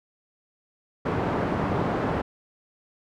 pink band-pass noise, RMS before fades -26 dBFS, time 1.05-2.22 s, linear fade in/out 10 ms, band 110 to 1100 Hz, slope 12 dB/octave, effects none

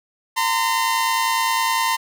sawtooth tone pair together, 916 / 1025.8 Hz, A#5 / C6, -31 / -35 cents, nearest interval major second, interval 196 cents, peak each -17 dBFS, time 0.36-1.97 s, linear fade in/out 20 ms, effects none

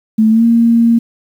sine tone with pitch glide, 219.1 to 232 Hz, A3 to A#3, -7 to -8 cents, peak -6 dBFS, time 0.18-0.99 s, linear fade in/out 10 ms, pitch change +99 cents, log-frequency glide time 0.3-0.44 s, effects 7-bit

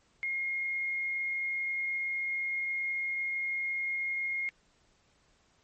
sine tone, 2143 Hz, C7, 41 cents sharp, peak -30 dBFS, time 0.23-4.49 s, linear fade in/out 0 ms, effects pink hiss -68 dBFS RMS until 5.63 s + MP3 32 kbps

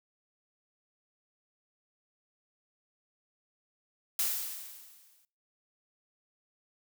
blue noise with exponential decay, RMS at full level -28 dBFS, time 4.19-5.25 s, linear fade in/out 2 ms, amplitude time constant 230 ms, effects noise-tail reverb RT60 0.4 s tail -23 dB re dry

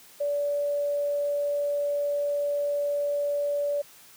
sine tone, 577 Hz, D5, 31 cents flat, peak -24 dBFS, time 0.2-3.82 s, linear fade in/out 10 ms, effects white hiss -52 dBFS RMS until 4.16 s + high-pass 80 Hz 12 dB/octave

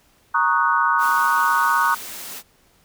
sine chord, D# minor seventh, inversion second, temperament equal, 932.3 / 1108.7 / 1244.5 / 1480 Hz, A#5 / C#6 / D#6 / F#6, 0 / 0 / 0 / 0 cents, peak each -21 dBFS, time 0.34-1.95 s, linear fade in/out 10 ms
white high-pass noise, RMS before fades -34 dBFS, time 0.98-2.43 s, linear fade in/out 50 ms, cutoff 160 Hz, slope 24 dB/octave
effects pink hiss -58 dBFS RMS until 2.84 s

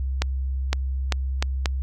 accelerating click train, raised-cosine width 0.2 ms, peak -5 dBFS, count 5, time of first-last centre 0.22-1.658 s, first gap 510 ms, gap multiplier 0.77, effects added 66 Hz sine -23 dBFS peak until 1.82 s

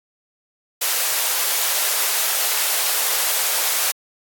white high-pass noise, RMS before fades -20 dBFS, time 0.81-3.92 s, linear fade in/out 10 ms, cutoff 480 Hz, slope 24 dB/octave, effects AAC 64 kbps

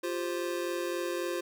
square chord, F suspended second, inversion none, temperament just, 349.2 / 392.9 / 523.8 Hz, F4 / G4 / C5, 0 / +4 / +2 cents, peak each -34 / -40 / -37 dBFS, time 0.03-1.41 s, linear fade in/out 10 ms, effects none

